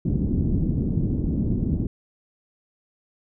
white low-pass noise, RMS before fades -23 dBFS, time 0.05-1.87 s, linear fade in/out 5 ms, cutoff 250 Hz, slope 24 dB/octave, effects none

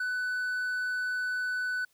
triangle tone, 1496 Hz, F#6, 19 cents sharp, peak -27 dBFS, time 0-1.85 s, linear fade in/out 5 ms, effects white hiss -69 dBFS RMS until 1.93 s

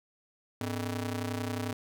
sawtooth ring-modulated tone, 176.8 Hz, F3, 22 cents sharp, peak -25 dBFS, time 0.61-1.73 s, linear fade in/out 0 ms, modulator 72.8 Hz, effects none

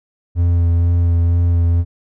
triangle tone with vibrato, 85.7 Hz, F2, 32 cents flat, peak -9 dBFS, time 0.35-1.85 s, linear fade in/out 50 ms, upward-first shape sine, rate 2.1 Hz, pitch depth 16 cents each way, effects none

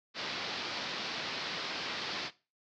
white low-pass noise, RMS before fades -38 dBFS, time 0.14-2.31 s, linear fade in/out 50 ms, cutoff 5000 Hz, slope 48 dB/octave, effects noise-tail reverb RT60 0.3 s tail -18 dB re dry + high-pass 150 Hz 12 dB/octave

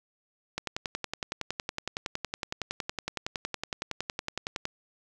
click train, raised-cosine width 0.2 ms, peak -14 dBFS, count 45, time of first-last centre 0.58-4.654 s, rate 10.8 Hz, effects none

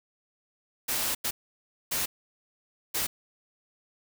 white noise bursts at uneven times, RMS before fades -29 dBFS, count 4, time 0.88-1.15 / 1.24-1.31 / 1.91-2.06 / 2.94-3.07 s, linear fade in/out 10 ms, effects none

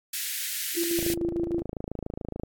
white high-pass noise, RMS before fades -31 dBFS, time 0.13-1.14 s, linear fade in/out 5 ms, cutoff 1600 Hz, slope 48 dB/octave
sine tone with tremolo, 340.1 Hz, F4, 46 cents flat, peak -24 dBFS, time 0.76-1.63 s, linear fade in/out 20 ms, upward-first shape square, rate 6.6 Hz, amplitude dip 50%
click train, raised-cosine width 2 ms, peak -20 dBFS, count 40, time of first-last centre 0.99-2.434 s, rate 27 Hz
effects AAC 64 kbps

